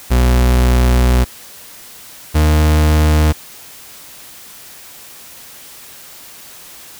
40% pulse tone pair in turn, 61.74 / 76.76 Hz, B1 / D#2, 0 / -23 cents, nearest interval major third, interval 377 cents, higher second, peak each -8 dBFS, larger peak neither, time 0.1-1.25 / 2.34-3.33 s, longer first, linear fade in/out 20 ms, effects white hiss -37 dBFS RMS until 6.99 s

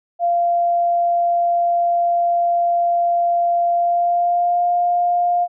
sine tone with pitch glide, 692 to 703.7 Hz, F5 to F5, -16 to +13 cents, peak -14 dBFS, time 0.19-5.48 s, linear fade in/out 50 ms, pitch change +29 cents, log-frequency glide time 3.72-4.65 s, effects none

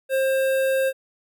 square tone with notch filter, 532 Hz, C5, 29 cents sharp, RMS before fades -21 dBFS, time 0.09-0.93 s, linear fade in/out 50 ms, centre 5500 Hz, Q 0.82, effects none

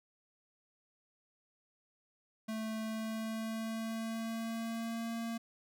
square tone with pitch glide, 220 to 229.5 Hz, A3 to A#3, 0 to -27 cents, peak -37 dBFS, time 2.48-5.38 s, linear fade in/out 10 ms, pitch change +73 cents, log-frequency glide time 2.82-5.13 s, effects none

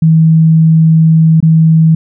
sine tone with dropouts, 160.8 Hz, E3, 43 cents flat, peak -3 dBFS, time 0.02-1.95 s, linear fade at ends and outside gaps 5 ms, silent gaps 1.404-1.426 s, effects none

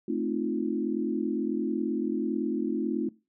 sine chord, F dominant seventh, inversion first, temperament equal, 220 / 261.6 / 311.1 / 349.2 Hz, A3 / C4 / Eb4 / F4, 0 / 0 / 0 / 0 cents, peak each -32 dBFS, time 0.08-3.09 s, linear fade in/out 5 ms, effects noise-tail reverb RT60 0.3 s tail -22 dB re dry

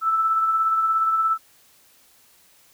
sine tone with tremolo, 1319 Hz, E6, 1 cent sharp, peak -16 dBFS, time 0.01-1.38 s, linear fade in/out 50 ms, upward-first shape sine, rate 17 Hz, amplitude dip 35%, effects white hiss -56 dBFS RMS until 2.73 s

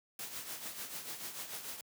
white noise with tremolo, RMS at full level -41 dBFS, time 0.19-1.81 s, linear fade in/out 2 ms, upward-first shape triangle, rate 6.8 Hz, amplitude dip 65%, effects high-pass 100 Hz 12 dB/octave

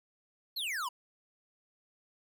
square exponential sweep, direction down, 4431 to 932.3 Hz, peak -34 dBFS, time 0.56-0.89 s, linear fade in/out 10 ms, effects none

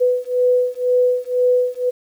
sine beating tone pair, 496.6 / 498.6 Hz, B4 / B4, +9 / +16 cents, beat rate 2 Hz, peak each -17 dBFS, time 0-1.91 s, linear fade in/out 20 ms, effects 8-bit

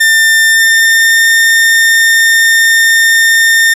40% pulse tone with pitch glide, 1800 to 1815.7 Hz, A6 to A#6, +39 to -46 cents, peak -4 dBFS, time 0-3.74 s, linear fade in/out 10 ms, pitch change +15 cents, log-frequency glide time 0.49-1.27 s, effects resampled to 32000 Hz

